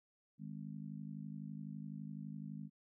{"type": "harmonic tone", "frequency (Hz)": 51.91, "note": "G#1", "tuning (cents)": 0, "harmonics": [3, 4, 5], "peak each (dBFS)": [-47, -47, -53], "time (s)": [0.38, 2.7], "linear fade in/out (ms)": 50, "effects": []}